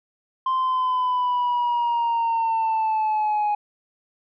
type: linear sweep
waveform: sine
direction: down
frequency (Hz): 1046.5 to 830.6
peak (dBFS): -17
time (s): 0.46-3.55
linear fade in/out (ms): 5
effects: tanh soft clip ceiling -18 dBFS